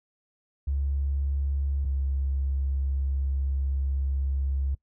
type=tone pair in turn; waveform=triangle; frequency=69.5 / 68.03 Hz; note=C#2 / C#2; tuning=+5 / -32 cents; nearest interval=unison; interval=37 cents; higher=first; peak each=-20 dBFS; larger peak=neither; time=0.67-1.85 / 1.85-4.75 s; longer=second; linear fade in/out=10 ms; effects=noise-tail reverb RT60 0.1 s tail -24 dB re dry + tanh soft clip ceiling -22 dBFS